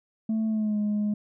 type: tone with pitch glide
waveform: sine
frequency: 220.4 to 208.9 Hz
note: A3 to G#3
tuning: +3 to +10 cents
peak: -21 dBFS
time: 0.29-1.14 s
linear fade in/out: 5 ms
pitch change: -93 cents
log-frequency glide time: 0.47-0.78 s
effects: tanh soft clip ceiling -22 dBFS